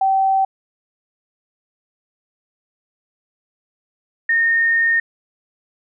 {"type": "tone pair in turn", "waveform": "sine", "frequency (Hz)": [772, 1836.1], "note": ["G5", "A#6"], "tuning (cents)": [-27, -27], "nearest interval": "octave + minor third", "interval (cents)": 1500, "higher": "second", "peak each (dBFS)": -13, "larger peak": "neither", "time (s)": [[0.01, 0.45], [4.29, 5]], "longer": "second", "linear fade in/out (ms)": 5, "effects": []}